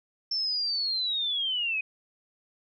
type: linear sweep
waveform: sine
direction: down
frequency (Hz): 5390 to 2489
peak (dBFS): -26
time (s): 0.31-1.81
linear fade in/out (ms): 5
effects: none